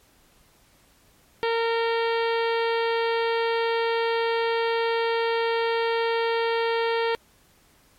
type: harmonic tone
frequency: 459.6 Hz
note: A#4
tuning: 25 cents flat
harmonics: 1 / 2 / 3 / 4 / 5 / 6 / 7 / 8 / 9 / 10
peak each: -23 / -28 / -34 / -33 / -36 / -38 / -37 / -42 / -44 / -44 dBFS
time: 1.43-7.15 s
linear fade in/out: 0 ms
effects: pink hiss -59 dBFS RMS until 7.98 s + MP3 64 kbps